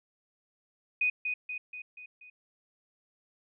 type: tone with echo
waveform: sine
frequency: 2489 Hz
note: D#7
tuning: in tune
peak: -24 dBFS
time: 1.01-1.1 s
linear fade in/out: 5 ms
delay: 240 ms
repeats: 5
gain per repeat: -5 dB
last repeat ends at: 2.3 s
effects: none